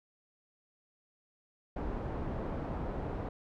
pink low-pass noise, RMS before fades -37 dBFS, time 1.76-3.29 s, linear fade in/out 5 ms, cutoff 830 Hz, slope 12 dB/octave, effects none

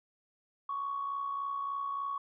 sine tone with amplitude modulation, 1115 Hz, C#6, 10 cents sharp, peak -30 dBFS, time 0.69-2.18 s, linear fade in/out 5 ms, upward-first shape sine, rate 63.4 Hz, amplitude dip 50%, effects tanh soft clip ceiling -26 dBFS

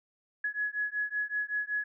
sine beating tone pair, 1684 / 1689.3 Hz, G#6 / G#6, +24 / +29 cents, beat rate 5.3 Hz, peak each -33 / -33 dBFS, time 0.44-1.84 s, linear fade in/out 5 ms, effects none

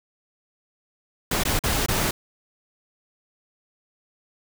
pink noise with dropouts, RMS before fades -23 dBFS, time 1.31-2.11 s, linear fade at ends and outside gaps 5 ms, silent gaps 1.436-1.451 / 1.592-1.637 / 1.862-1.884 s, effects none

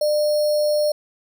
sine tone with sample-and-hold, 599 Hz, D5, 34 cents sharp, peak -16 dBFS, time 0.01-0.92 s, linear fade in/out 5 ms, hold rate 4900 Hz, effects none

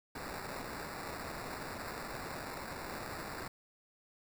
violet noise with sample-and-hold, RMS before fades -43 dBFS, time 0.15-3.48 s, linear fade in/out 5 ms, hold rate 3150 Hz, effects none

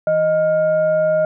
sine tone with frequency modulation, 622.3 Hz, D#5, in tune, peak -13 dBFS, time 0.07-1.25 s, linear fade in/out 2 ms, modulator 787 Hz, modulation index 0.33, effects none

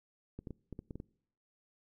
clicks, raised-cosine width 3 ms, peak -30 dBFS, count 8, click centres 0.39 / 0.472 / 0.507 / 0.727 / 0.791 / 0.908 / 0.956 / 1.001 s, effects noise-tail reverb RT60 0.7 s tail -24 dB re dry

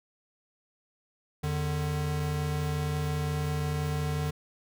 square tone pair together, 83.9 / 149.59 Hz, E2 / D3, +31 / +32 cents, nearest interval minor seventh, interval 1001 cents, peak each -34 / -30 dBFS, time 1.43-4.31 s, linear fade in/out 10 ms, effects none

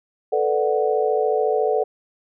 sine chord, B minor seventh, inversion third, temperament equal, 440 / 493.9 / 587.3 / 740 Hz, A4 / B4 / D5 / F#5, 0 / 0 / 0 / 0 cents, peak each -20 / -24 / -25 / -24 dBFS, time 0.32-1.84 s, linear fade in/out 10 ms, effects none

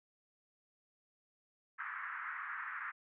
white band-pass noise, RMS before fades -43 dBFS, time 1.78-2.92 s, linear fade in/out 20 ms, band 1100 to 1900 Hz, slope 48 dB/octave, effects none

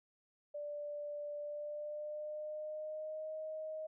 sine tone with pitch glide, 587.3 to 625.8 Hz, D5 to D#5, 0 to +10 cents, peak -40 dBFS, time 0.54-3.87 s, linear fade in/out 10 ms, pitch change +110 cents, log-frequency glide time 1.38-3.33 s, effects none

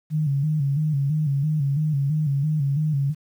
sine tone with vibrato, 146.5 Hz, D3, 4 cents flat, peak -19 dBFS, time 0.1-3.15 s, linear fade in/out 50 ms, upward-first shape square, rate 3 Hz, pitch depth 89 cents each way, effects 9-bit

